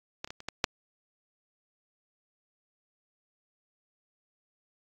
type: clicks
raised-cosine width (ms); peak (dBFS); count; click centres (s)
0.2; -17 / -30 / -22 / -27 / -16 / -6; 6; 0.245 / 0.275 / 0.305 / 0.404 / 0.486 / 0.642
effects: AAC 64 kbps